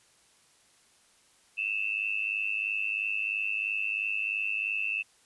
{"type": "tone with amplitude modulation", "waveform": "sine", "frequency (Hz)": 2646, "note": "E7", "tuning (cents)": 6, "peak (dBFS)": -24, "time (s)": [1.57, 5.03], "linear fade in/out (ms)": 20, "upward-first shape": "sine", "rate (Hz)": 103, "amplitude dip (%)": 90, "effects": ["white hiss -63 dBFS RMS until 5.25 s", "resampled to 24000 Hz"]}